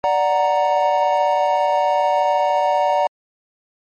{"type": "chord", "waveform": "triangle", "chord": "D augmented", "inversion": "none", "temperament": "equal", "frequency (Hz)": [587.3, 740, 932.3], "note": ["D5", "F#5", "A#5"], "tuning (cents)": [0, 0, 0], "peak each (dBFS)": -17, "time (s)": [0.04, 3.07], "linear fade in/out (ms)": 0, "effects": ["MP3 32 kbps"]}